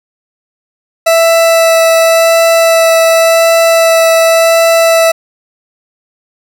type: tone with vibrato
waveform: 40% pulse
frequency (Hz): 659.3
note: E5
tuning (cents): 0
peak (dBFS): -4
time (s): 1.06-5.12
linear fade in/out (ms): 10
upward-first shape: sine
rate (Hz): 0.9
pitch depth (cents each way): 8
effects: none